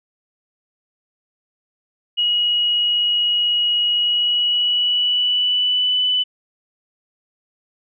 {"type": "tone with pitch glide", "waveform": "sine", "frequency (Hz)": [2901, 2993], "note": ["F#7", "F#7"], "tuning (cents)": [-35, 19], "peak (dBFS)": -15, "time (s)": [2.17, 6.24], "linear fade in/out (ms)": 20, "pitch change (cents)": 54, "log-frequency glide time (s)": [3.94, 5.99], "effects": []}